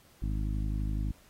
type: harmonic tone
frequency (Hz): 51.91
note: G#1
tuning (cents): 0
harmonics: 1 / 2 / 3 / 4 / 5 / 6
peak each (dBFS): -30 / -36 / -40 / -42 / -44 / -46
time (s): 0.22-1.12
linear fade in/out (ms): 5
effects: pink hiss -61 dBFS RMS until 1.29 s + AAC 48 kbps